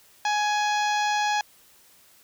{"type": "harmonic tone", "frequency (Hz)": 836, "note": "G#5", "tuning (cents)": 11, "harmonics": [1, 2, 3, 4, 5, 6, 7, 8], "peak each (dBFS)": [-23, -29, -33, -35, -37, -39, -40, -41], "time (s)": [0.25, 1.41], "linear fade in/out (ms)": 2, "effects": ["white hiss -56 dBFS RMS until 2.23 s"]}